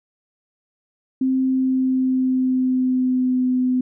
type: tone with pitch glide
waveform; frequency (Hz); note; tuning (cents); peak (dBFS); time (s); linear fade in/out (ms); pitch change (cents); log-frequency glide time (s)
sine; 261.6 to 253.6; C4 to B3; 0 to +46; -16; 1.21-3.81; 5; -54; 1.42-3.47
effects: none